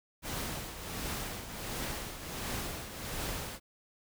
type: noise with tremolo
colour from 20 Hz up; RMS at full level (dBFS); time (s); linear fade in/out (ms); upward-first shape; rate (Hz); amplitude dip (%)
pink; -36; 0.22-3.6; 50; triangle; 1.4; 65
effects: none